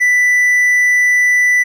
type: tone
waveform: triangle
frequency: 1980 Hz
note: B6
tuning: 4 cents sharp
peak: -7 dBFS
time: 0-1.64 s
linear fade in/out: 20 ms
effects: none